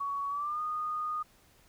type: tone with pitch glide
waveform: sine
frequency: 1122 to 1230.6 Hz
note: C#6 to D#6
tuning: +21 to -19 cents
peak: -31 dBFS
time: 0-1.23 s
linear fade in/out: 10 ms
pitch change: +160 cents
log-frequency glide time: 0.28-0.61 s
effects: pink hiss -63 dBFS RMS until 1.68 s